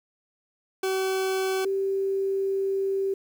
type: tone pair in turn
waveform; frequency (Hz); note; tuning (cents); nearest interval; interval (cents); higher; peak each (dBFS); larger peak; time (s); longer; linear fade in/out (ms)
40% pulse / sine; 380.5 / 389.4; F#4 / G4; +48 / -12; unison; 40; second; -23; neither; 0.83-1.65 / 1.65-3.14; second; 5
effects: 9-bit